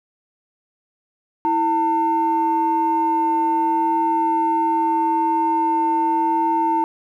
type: tone pair together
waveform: sine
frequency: 327.4 / 900.2 Hz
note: E4 / A5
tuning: -12 / +39 cents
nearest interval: octave + tritone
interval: 1751 cents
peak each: -21 / -16 dBFS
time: 1.45-6.84 s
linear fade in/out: 0 ms
effects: tanh soft clip ceiling -10 dBFS + 9-bit